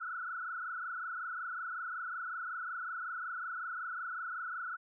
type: tone with frequency modulation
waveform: sine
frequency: 1400 Hz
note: F6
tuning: 4 cents sharp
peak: -37 dBFS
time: 0-4.77 s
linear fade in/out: 20 ms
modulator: 25.4 Hz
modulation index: 3.6
effects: none